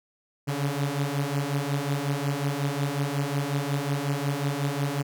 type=beating tone pair; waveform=sawtooth; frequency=138.59 / 144.09 Hz; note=C#3 / D3; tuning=0 / -33 cents; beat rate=5.5 Hz; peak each=-25 / -24 dBFS; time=0.47-5.03 s; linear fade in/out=20 ms; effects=none